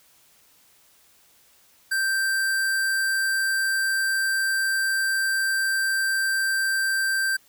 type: tone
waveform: square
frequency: 1568 Hz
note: G6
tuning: in tune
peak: -22 dBFS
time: 1.91-7.37 s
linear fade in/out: 10 ms
effects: white hiss -58 dBFS RMS until 7.48 s